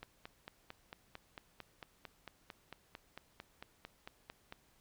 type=click train; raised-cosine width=0.3 ms; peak=-30 dBFS; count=21; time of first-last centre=0.03-4.524 s; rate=4.45 Hz; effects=pink hiss -70 dBFS RMS until 4.8 s